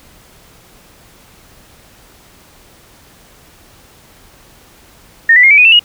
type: tone with pitch steps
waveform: sine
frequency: 1836 / 1979.2 / 2134 / 2300 / 2479 / 2673 / 2881 Hz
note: A#6 / B6 / C7 / D7 / D#7 / E7 / F#7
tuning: -27 / +3 / +34 / -37 / -7 / +23 / -47 cents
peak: -3 dBFS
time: 5.29-5.794 s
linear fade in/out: 5 ms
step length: 72 ms
effects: pink hiss -44 dBFS RMS until 5.84 s